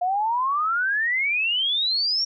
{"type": "exponential sweep", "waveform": "sine", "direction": "up", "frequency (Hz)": [701, 5630], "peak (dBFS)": -20, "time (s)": [0.01, 2.25], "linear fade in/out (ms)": 10, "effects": []}